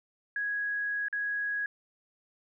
sine tone with dropouts, 1661.2 Hz, G#6, in tune, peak -29 dBFS, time 0.36-1.66 s, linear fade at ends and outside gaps 2 ms, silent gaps 1.084-1.127 s, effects none

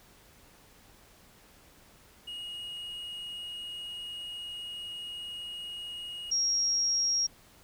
triangle / sine tone pair in turn, 2879 / 5601 Hz, F#7 / F8, -48 / +4 cents, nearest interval octave, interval 1152 cents, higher second, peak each -36 / -25 dBFS, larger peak second, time 2.27-6.31 / 6.31-7.27 s, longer first, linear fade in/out 10 ms, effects pink hiss -58 dBFS RMS until 7.63 s

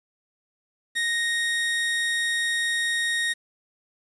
30% pulse tone, 1864.7 Hz, A#6, in tune, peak -20 dBFS, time 0.95-3.34 s, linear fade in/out 20 ms, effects resampled to 24000 Hz + 8-bit

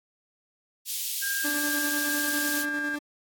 white high-pass noise, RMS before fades -31 dBFS, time 0.85-2.66 s, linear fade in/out 50 ms, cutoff 2900 Hz, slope 24 dB/octave
sine tone, 1606 Hz, G6, 41 cents sharp, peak -28 dBFS, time 1.22-2.96 s, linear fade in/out 10 ms
40% pulse tone with tremolo, 293.7 Hz, D4, in tune, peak -30 dBFS, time 1.44-2.99 s, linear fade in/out 10 ms, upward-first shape square, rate 10 Hz, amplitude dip 35%
effects AAC 64 kbps

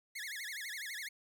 sawtooth tone with vibrato, 1914 Hz, A#6, 45 cents sharp, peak -37 dBFS, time 0.15-1.09 s, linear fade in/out 10 ms, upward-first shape sine, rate 12 Hz, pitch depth 250 cents each way, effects none

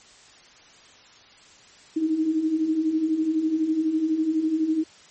sine beating tone pair, 306.4 / 318.4 Hz, D#4 / D#4, -27 / +40 cents, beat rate 12 Hz, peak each -28 / -21 dBFS, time 1.96-4.84 s, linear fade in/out 10 ms, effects white hiss -51 dBFS RMS until 5.1 s + MP3 32 kbps

